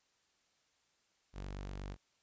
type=tone; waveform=sawtooth; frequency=48.24 Hz; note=G1; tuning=27 cents flat; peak=-38 dBFS; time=1.33-1.97 s; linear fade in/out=50 ms; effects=white hiss -75 dBFS RMS until 2.22 s + resampled to 16000 Hz